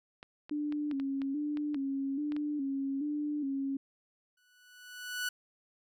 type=clicks; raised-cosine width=0.3 ms; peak=-30 dBFS; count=10; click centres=0.229 / 0.495 / 0.724 / 0.913 / 0.999 / 1.218 / 1.572 / 1.745 / 2.321 / 2.365 s
type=tone with vibrato; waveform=sine; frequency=284.5 Hz; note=C#4; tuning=45 cents sharp; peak=-31 dBFS; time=0.51-3.77 s; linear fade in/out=5 ms; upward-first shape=square; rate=1.2 Hz; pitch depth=70 cents each way
type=tone with exponential growth; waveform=sawtooth; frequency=1480 Hz; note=F#6; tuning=in tune; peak=-27 dBFS; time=4.37-5.29 s; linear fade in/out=5 ms; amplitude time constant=200 ms
effects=none